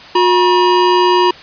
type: tone pair together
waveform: square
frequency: 359.9 / 960 Hz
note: F#4 / B5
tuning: -48 / -49 cents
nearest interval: octave + perfect fourth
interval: 1699 cents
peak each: -12 dBFS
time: 0.15-1.31 s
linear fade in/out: 5 ms
effects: white hiss -35 dBFS RMS until 1.42 s + resampled to 11025 Hz